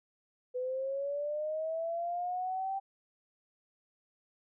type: linear sweep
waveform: sine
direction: up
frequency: 496.6 to 784 Hz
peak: -32 dBFS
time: 0.54-2.8 s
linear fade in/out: 20 ms
effects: none